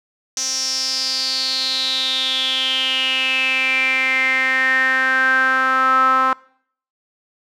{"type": "tone with band-pass filter sweep", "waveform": "sawtooth", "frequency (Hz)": 261.6, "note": "C4", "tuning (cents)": 0, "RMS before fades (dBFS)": -18, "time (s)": [0.37, 6.33], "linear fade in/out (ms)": 2, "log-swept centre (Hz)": [5900, 1200], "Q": 8.5, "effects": ["noise-tail reverb RT60 0.6 s tail -23 dB re dry"]}